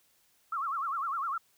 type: tone with vibrato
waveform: sine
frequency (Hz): 1221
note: D#6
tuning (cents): -33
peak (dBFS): -30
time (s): 0.52-1.38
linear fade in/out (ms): 5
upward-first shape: sine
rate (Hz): 9.9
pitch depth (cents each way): 220
effects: white hiss -68 dBFS RMS until 1.57 s